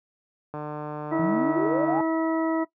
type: click train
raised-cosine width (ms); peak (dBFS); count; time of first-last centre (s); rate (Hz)
1; -20; 221; 0.54-2.007; 150
type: harmonic tone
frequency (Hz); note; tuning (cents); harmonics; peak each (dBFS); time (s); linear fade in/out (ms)
323.5; E4; -32; 1 / 2 / 3 / 4 / 6; -23 / -29 / -33 / -35 / -39; 1.11-2.65; 20
type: exponential sweep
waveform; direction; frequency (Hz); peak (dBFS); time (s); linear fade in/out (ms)
sine; up; 155.6 to 880; -25; 1.19-2.01; 5
effects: noise-tail reverb RT60 0.1 s tail -18 dB re dry + high-pass 80 Hz 12 dB/octave

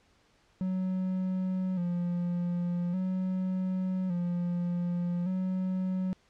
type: tone with vibrato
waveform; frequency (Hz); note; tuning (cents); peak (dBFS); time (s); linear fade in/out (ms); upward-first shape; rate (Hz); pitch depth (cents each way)
triangle; 180.5; F#3; -43; -26; 0.61-6.13; 0; square; 0.43; 53
effects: pink hiss -66 dBFS RMS until 6.29 s + low-pass 6000 Hz 12 dB/octave

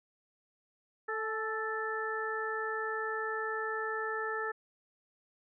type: harmonic tone with a mistuned harmonic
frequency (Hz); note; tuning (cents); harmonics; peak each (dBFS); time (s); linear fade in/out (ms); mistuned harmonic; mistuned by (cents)
440; A4; 0; 1 / 2 / 3 / 4; -37 / -42 / -38 / -37; 1.08-4.52; 10; 2; -31
effects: none

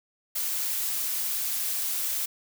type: noise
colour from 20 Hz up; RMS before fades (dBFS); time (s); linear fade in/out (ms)
blue; -29; 0.35-2.26; 10
effects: none

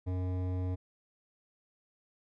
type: tone with hard clipping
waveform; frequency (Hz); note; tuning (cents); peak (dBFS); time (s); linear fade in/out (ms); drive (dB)
sine; 91.6; F#2; -17; -33; 0.06-0.76; 20; 14
effects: none

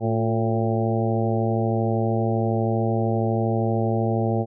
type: harmonic tone with a mistuned harmonic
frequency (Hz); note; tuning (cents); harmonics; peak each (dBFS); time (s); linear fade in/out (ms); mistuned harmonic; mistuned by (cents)
112.7; A2; +42; 1 / 2 / 3 / 4 / 5 / 6 / 7; -23 / -26 / -28 / -29 / -30 / -31 / -31; 0-4.46; 50; 3; +58
effects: none

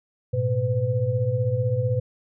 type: tone cluster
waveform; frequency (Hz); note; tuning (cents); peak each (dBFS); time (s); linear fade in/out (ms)
sine; 106.3 / 122 / 505; G#2 / B2 / B4; +41 / -21 / +39; -26 / -23 / -26; 0.33-2; 10
effects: none

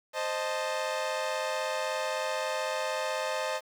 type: chord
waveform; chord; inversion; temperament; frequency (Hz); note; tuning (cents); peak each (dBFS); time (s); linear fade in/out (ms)
sawtooth; A diminished; first; equal with one note detuned; 523.3 / 619.4 / 880; C5 / Eb5 / A5; 0 / -8 / 0; -30 / -29 / -32; 0.13-3.61; 50
effects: low-pass 8000 Hz 12 dB/octave + 9-bit

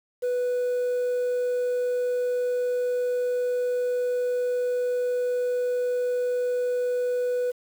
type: tone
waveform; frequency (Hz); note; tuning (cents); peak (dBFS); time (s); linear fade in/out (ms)
sine; 493.9; B4; 0; -20; 0.22-7.52; 20
effects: tanh soft clip ceiling -22 dBFS + 8-bit

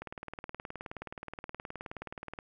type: click train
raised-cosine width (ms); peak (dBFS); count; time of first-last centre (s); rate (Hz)
0.5; -25; 46; 0.02-2.388; 19
effects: none

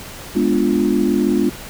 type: chord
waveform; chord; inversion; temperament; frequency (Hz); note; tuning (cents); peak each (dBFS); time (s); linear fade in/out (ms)
sine; G# diminished seventh; none; equal; 207.7 / 246.9 / 293.7 / 349.2; G#3 / B3 / D4 / F4; 0 / 0 / 0 / 0; -19; 0.35-1.5; 10
effects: pink hiss -34 dBFS RMS until 1.69 s

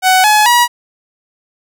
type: tone with pitch steps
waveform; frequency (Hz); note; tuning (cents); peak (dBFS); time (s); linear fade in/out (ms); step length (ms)
sawtooth; 747 / 848.2 / 963.2; F#5 / G#5 / B5; +16 / +36 / -44; -3; 0.02-0.68; 50; 220
effects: none

